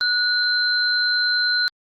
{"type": "tone pair together", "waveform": "sine", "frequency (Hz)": [1466, 4105], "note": ["F#6", "C8"], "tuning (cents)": [-16, -34], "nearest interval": "octave + tritone", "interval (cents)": 1782, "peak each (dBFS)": -20, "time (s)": [0.01, 1.68], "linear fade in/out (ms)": 0, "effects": ["Opus 24 kbps"]}